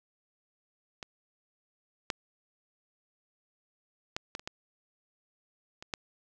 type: clicks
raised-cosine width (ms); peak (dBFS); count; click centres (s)
0.2; -22 / -12 / -15 / -19 / -29 / -19 / -26 / -15; 8; 1.028 / 2.102 / 4.165 / 4.351 / 4.395 / 4.475 / 5.825 / 5.938
effects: none